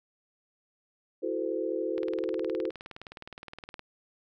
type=chord; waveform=sine; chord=F# half-diminished seventh; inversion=third; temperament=equal with one note detuned; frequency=329.6 / 370 / 440 / 514 Hz; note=E4 / F#4 / A4 / C5; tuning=0 / 0 / 0 / -31 cents; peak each=-34 dBFS; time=1.22-2.71 s; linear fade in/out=20 ms
type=click train; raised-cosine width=0.3 ms; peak=-26 dBFS; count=36; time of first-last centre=1.98-3.793 s; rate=19.3 Hz
effects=none